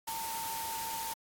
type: tone in noise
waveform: sine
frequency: 900 Hz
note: A5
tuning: 39 cents sharp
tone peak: -37 dBFS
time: 0.07-1.14 s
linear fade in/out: 10 ms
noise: white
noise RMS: -40 dBFS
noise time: 0.07-1.14 s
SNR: 0 dB
effects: AAC 64 kbps